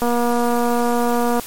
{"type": "click train", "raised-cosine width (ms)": 1, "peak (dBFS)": -7, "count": 330, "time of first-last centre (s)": [0.02, 1.397], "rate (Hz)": 239, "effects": ["white hiss -34 dBFS RMS until 1.46 s", "MP3 64 kbps"]}